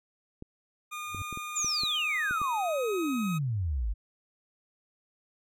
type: clicks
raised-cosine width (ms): 3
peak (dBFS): -28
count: 8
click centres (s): 0.424 / 1.147 / 1.327 / 1.374 / 1.646 / 1.835 / 2.31 / 2.416
type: tone with pitch glide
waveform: 25% pulse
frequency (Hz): 1218 to 1263.9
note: D#6 to D#6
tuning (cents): -37 to +27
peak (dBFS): -32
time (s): 0.91-3.39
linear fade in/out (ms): 20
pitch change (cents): +64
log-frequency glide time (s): 1.66-2.88
type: tone with exponential growth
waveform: triangle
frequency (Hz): 94.2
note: F#2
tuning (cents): +32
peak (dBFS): -29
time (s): 1.05-1.22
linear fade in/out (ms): 0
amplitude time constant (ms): 36
type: exponential sweep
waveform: sine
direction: down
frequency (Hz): 7459 to 46.96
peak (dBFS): -27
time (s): 1.55-3.94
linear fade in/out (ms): 20
effects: none